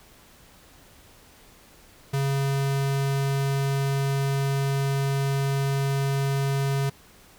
square tone, 137.8 Hz, C#3, 10 cents flat, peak -23 dBFS, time 2.13-6.9 s, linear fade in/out 10 ms, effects pink hiss -53 dBFS RMS until 7.38 s

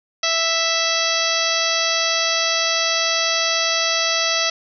harmonic tone, 659.3 Hz, E5, in tune, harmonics 1 / 2 / 3 / 4 / 5 / 6 / 7 / 8 / 9, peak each -26 / -26 / -26 / -26 / -26 / -26 / -26 / -26 / -26 dBFS, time 0.23-4.5 s, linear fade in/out 5 ms, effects none

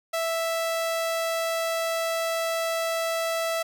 sawtooth tone, 659.3 Hz, E5, in tune, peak -21 dBFS, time 0.13-3.63 s, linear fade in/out 10 ms, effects none

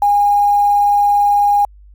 sine tone with quantisation, 817 Hz, G#5, 29 cents flat, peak -9 dBFS, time 0.02-1.65 s, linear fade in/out 2 ms, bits 6, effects added 50 Hz sine -39 dBFS peak until 1.94 s

